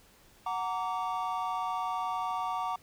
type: chord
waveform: triangle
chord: Gb augmented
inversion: none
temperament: just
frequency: 740 / 925 / 1156.2 Hz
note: Gb5 / Bb5 / D6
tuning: 0 / -14 / -27 cents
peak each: -33 dBFS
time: 0.46-2.76 s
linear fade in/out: 5 ms
effects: pink hiss -60 dBFS RMS until 2.82 s